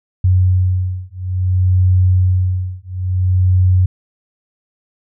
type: beating tone pair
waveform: sine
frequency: 91.7 / 92.28 Hz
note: F#2 / F#2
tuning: -15 / -4 cents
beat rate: 0.58 Hz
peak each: -14 dBFS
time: 0.24-3.86 s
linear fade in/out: 5 ms
effects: none